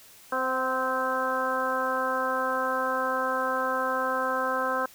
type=harmonic tone with a mistuned harmonic; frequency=259.9 Hz; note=C4; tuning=11 cents flat; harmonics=1 / 2 / 3 / 4 / 5 / 6; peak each=-37 / -30 / -35 / -30 / -31 / -32 dBFS; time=0.32-4.86 s; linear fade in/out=5 ms; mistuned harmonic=3; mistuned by=-27 cents; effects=white hiss -52 dBFS RMS until 4.94 s